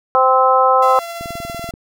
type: harmonic tone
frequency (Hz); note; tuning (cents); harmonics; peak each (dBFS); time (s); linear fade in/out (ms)
260; C4; -11; 2 / 3 / 4 / 5; -15 / -15 / -15 / -15; 0.15-0.99; 0
type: tone with tremolo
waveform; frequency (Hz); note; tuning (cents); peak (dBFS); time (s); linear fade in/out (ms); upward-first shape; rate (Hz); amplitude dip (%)
sawtooth; 680; F5; -46; -21; 0.82-1.71; 5; triangle; 15; 30
type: click train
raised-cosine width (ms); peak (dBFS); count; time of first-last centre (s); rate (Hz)
3; -19; 12; 1.21-1.739; 20.8
effects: none